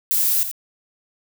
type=noise with echo; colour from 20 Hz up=violet; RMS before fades=-19 dBFS; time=0.11-0.43 s; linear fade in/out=0 ms; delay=84 ms; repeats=1; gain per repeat=-9 dB; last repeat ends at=0.514 s; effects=none